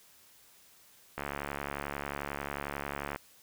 click train, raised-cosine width 0.5 ms, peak -20 dBFS, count 142, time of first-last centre 1.18-3.16 s, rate 71.2 Hz, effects white hiss -60 dBFS RMS until 3.42 s

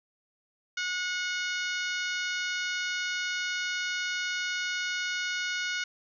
harmonic tone, 728 Hz, F#5, 28 cents flat, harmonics 2 / 3 / 4 / 5 / 6 / 7 / 8 / 9, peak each -32 / -36 / -38 / -40 / -42 / -43 / -44 / -45 dBFS, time 0.77-5.84 s, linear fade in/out 5 ms, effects none

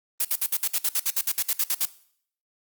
blue noise bursts, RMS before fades -23 dBFS, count 16, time 0.2-1.854 s, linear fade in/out 5 ms, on 49 ms, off 58 ms, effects noise-tail reverb RT60 0.6 s tail -18 dB re dry + Opus 32 kbps

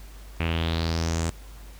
sawtooth tone with low-pass filter sweep, 82.41 Hz, E2, in tune, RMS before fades -26 dBFS, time 0.4-1.3 s, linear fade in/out 0 ms, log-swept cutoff 2500 to 8000 Hz, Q 4.5, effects added 50 Hz sine -41 dBFS peak until 1.79 s + pink hiss -51 dBFS RMS until 1.79 s

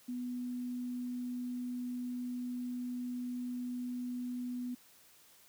sine tone, 246.9 Hz, B3, in tune, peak -36 dBFS, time 0.08-4.75 s, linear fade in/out 10 ms, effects white hiss -62 dBFS RMS until 5.48 s + high-pass 60 Hz 12 dB/octave

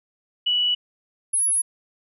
sine tone pair in turn, 2947 / 10502 Hz, F#7 / E9, -8 / -8 cents, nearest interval octave + minor seventh, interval 2200 cents, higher second, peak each -18 dBFS, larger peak neither, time 0.46-0.75 / 1.33-1.62 s, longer neither, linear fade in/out 10 ms, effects none

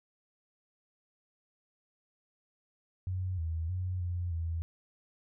sine tone with pitch steps, 92.4 / 81.4 / 91.6 / 88.2 / 82.8 Hz, F#2 / E2 / F#2 / F2 / E2, -2 / -21 / -17 / +18 / +8 cents, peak -31 dBFS, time 3.07-4.62 s, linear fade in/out 0 ms, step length 310 ms, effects none

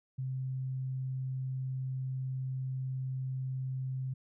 sine tone, 130.81 Hz, C3, in tune, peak -33 dBFS, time 0.18-4.14 s, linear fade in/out 10 ms, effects none

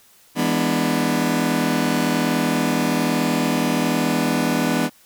sawtooth chord, E dominant seventh, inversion none, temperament just, 164.81 / 206 / 247.2 / 296.7 Hz, E3 / G#3 / B3 / D4, 0 / -14 / +2 / +18 cents, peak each -21 / -21 / -17 / -20 dBFS, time 0.35-4.9 s, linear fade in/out 50 ms, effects white hiss -53 dBFS RMS until 5.05 s

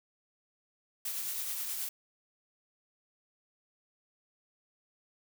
blue noise with tremolo, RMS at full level -35 dBFS, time 1.05-1.89 s, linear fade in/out 5 ms, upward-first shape triangle, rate 9.4 Hz, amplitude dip 35%, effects none

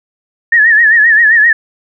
sine tone with vibrato, 1791 Hz, A6, 30 cents sharp, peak -4 dBFS, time 0.52-1.53 s, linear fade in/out 5 ms, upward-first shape sine, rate 7.6 Hz, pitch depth 98 cents each way, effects none

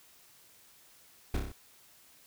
brown noise with echo, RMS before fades -28 dBFS, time 1.34-1.37 s, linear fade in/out 5 ms, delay 30 ms, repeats 5, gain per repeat -3 dB, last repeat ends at 1.52 s, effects white hiss -60 dBFS RMS until 2.26 s

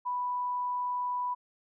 sine tone, 987.8 Hz, B5, in tune, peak -29 dBFS, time 0.05-1.35 s, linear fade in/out 20 ms, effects none

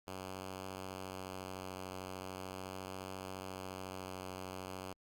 5% pulse tone with vibrato, 93.9 Hz, F#2, 26 cents sharp, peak -32 dBFS, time 0.07-4.93 s, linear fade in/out 5 ms, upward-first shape triangle, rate 0.41 Hz, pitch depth 13 cents each way, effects Opus 48 kbps

